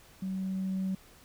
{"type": "tone with level ramp", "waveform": "sine", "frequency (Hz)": 189.7, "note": "F#3", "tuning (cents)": 43, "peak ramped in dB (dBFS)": [-31, -27], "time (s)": [0.22, 0.95], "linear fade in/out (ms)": 5, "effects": ["tanh soft clip ceiling -26 dBFS", "pink hiss -57 dBFS RMS until 1.24 s"]}